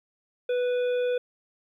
harmonic tone, 493.9 Hz, B4, in tune, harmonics 1 / 3 / 5 / 7, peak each -23 / -39 / -43 / -45 dBFS, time 0.49-1.18 s, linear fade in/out 5 ms, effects 11-bit

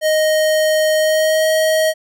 square tone with pitch glide, 622.3 to 631.7 Hz, D#5 to D#5, 0 to +26 cents, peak -13 dBFS, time 0.01-1.94 s, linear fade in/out 50 ms, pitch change +26 cents, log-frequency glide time 0.96-1.48 s, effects none

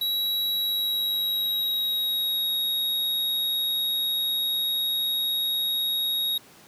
square tone with pitch glide, 3880 to 3772 Hz, B7 to A#7, -31 to +20 cents, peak -24 dBFS, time 0.01-6.38 s, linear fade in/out 5 ms, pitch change -49 cents, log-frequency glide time 0.55-2.55 s, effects pink hiss -51 dBFS RMS until 6.67 s + high-pass 150 Hz 12 dB/octave

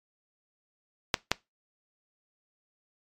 clicks, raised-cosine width 0.2 ms, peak -4 dBFS, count 2, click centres 1.142 / 1.316 s, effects noise-tail reverb RT60 0.2 s tail -21 dB re dry + MP3 96 kbps

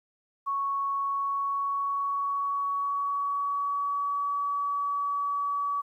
sine tone with pitch glide, 1108.7 to 1139.9 Hz, C#6 to C#6, 0 to +48 cents, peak -26 dBFS, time 0.46-5.82 s, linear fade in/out 20 ms, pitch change +48 cents, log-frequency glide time 0.93-4.35 s, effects 11-bit

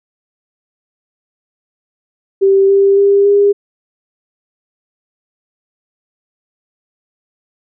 sine tone with pitch steps, 390.1 / 394.9 / 399.7 / 404.6 Hz, G4 / G4 / G4 / G#4, -8 / +13 / +34 / -45 cents, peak -6 dBFS, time 2.41-3.53 s, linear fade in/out 20 ms, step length 280 ms, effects none

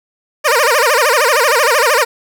15% pulse tone with vibrato, 532 Hz, C5, 29 cents sharp, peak -3 dBFS, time 0.44-2.05 s, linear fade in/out 20 ms, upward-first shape sine, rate 13 Hz, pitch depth 260 cents each way, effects none

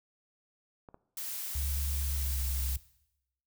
clicks, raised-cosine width 1 ms, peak -35 dBFS, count 2, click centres 0.888 / 0.944 s
blue noise, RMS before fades -38 dBFS, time 1.17-2.76 s, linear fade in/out 2 ms
sine tone with pitch glide, 69.8 to 66.15 Hz, C#2 to C2, +13 to +20 cents, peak -31 dBFS, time 1.55-2.77 s, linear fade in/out 5 ms, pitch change -93 cents, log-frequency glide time 2.22-2.4 s
effects noise-tail reverb RT60 0.8 s tail -18 dB re dry

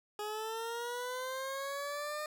20% pulse linear sweep, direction up, 416 to 609 Hz, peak -32 dBFS, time 0.19-2.26 s, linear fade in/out 2 ms, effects none

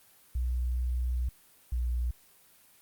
sine tone pair in turn, 61.74 / 60.4 Hz, B1 / B1, 0 / -38 cents, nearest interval unison, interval 38 cents, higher first, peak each -27 dBFS, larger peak neither, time 0.35-1.29 / 1.72-2.11 s, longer first, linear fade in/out 5 ms, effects white hiss -60 dBFS RMS until 2.81 s + Opus 32 kbps

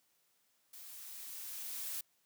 blue noise with level ramp, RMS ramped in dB -52 to -40 dBFS, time 0.73-2.01 s, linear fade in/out 5 ms, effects white hiss -75 dBFS RMS until 2.25 s + high-pass 100 Hz 12 dB/octave

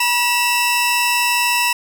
sawtooth tone pair together, 966 / 2667 Hz, B5 / E7, -39 / +20 cents, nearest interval octave + tritone, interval 1759 cents, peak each -14 dBFS, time 0-1.73 s, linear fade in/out 5 ms, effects none

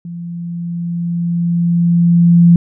sine tone with level ramp, 171.4 Hz, F3, 32 cents flat, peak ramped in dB -24 to -3 dBFS, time 0.05-2.56 s, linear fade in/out 2 ms, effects none

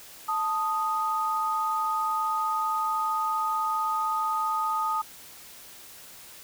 sine tone pair together, 880 / 1244.5 Hz, A5 / D#6, 0 / 0 cents, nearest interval tritone, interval 600 cents, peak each -29 / -26 dBFS, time 0.28-5.02 s, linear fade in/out 10 ms, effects white hiss -47 dBFS RMS until 6.43 s

